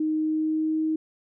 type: tone with pitch glide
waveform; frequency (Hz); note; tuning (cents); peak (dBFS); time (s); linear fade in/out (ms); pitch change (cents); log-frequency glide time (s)
sine; 311.1 to 314.9; D#4 to D#4; 0 to +21; -22; 0-0.96; 5; +21; 0.15-0.84
effects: none